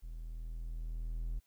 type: tone with level ramp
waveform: triangle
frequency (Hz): 40.78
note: E1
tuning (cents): -18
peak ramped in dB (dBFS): -40 to -32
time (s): 0.02-1.4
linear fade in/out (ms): 20
effects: white hiss -75 dBFS RMS until 1.46 s